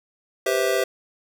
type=chord; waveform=square; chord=C major seventh; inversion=second; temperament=just; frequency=392.4 / 490.5 / 523.3 / 654.1 Hz; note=G4 / B4 / C5 / E5; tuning=+2 / -12 / 0 / -14 cents; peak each=-25 / -28 / -26 / -26 dBFS; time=0.46-0.84 s; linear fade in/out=5 ms; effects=none